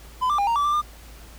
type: tone with pitch steps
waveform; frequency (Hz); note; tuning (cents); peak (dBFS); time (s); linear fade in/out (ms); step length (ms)
triangle; 1012 / 1181 / 806 / 929 / 1156 / 1180 / 1204; B5 / D6 / G5 / A#5 / D6 / D6 / D6; +42 / +9 / +48 / -6 / -28 / +8 / +43; -17; 0.21-0.819; 20; 87
effects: added 55 Hz sine -43 dBFS peak until 1.38 s + pink hiss -48 dBFS RMS until 1.38 s